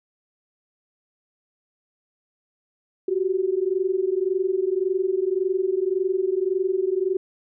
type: tone pair together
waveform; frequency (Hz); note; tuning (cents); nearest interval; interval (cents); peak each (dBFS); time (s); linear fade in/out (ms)
sine; 365.8 / 387.6; F#4 / G4; -20 / -20; minor second; 100; -23; 3.08-7.17; 5
effects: none